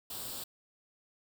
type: noise with comb filter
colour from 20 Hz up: white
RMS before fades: -41 dBFS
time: 0.1-0.44 s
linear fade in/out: 5 ms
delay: 0.24 ms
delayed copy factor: +0.65
effects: none